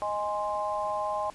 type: chord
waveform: sine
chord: Ab major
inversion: second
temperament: equal with one note detuned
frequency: 622.3 / 828.2 / 1046.5 Hz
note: Eb5 / Ab5 / C6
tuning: 0 / -5 / 0 cents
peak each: -32 dBFS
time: 0.02-1.3 s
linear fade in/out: 0 ms
effects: pink hiss -52 dBFS RMS until 1.34 s + resampled to 24000 Hz